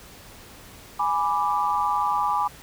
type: chord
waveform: sine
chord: G# diminished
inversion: none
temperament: equal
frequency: 830.6 / 987.8 / 1174.7 Hz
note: G#5 / B5 / D6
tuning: 0 / 0 / 0 cents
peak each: -25 dBFS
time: 0.99-2.48 s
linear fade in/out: 10 ms
effects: pink hiss -46 dBFS RMS until 2.62 s